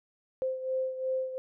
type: beating tone pair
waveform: sine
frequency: 520 / 522.8 Hz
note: C5 / C5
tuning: -11 / -1 cents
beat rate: 2.8 Hz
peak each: -30 / -36 dBFS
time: 0.42-1.38 s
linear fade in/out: 0 ms
effects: none